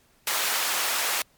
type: high-pass noise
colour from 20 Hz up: pink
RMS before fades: -26 dBFS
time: 0.27-1.22 s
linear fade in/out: 2 ms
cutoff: 890 Hz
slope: 12 dB/octave
effects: pink hiss -62 dBFS RMS until 1.37 s + MP3 96 kbps